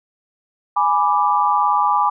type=chord; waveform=sine; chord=G# diminished; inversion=none; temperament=equal; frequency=830.6 / 987.8 / 1174.7 Hz; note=G#5 / B5 / D6; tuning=0 / 0 / 0 cents; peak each=-18 dBFS; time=0.76-2.1 s; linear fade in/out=10 ms; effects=none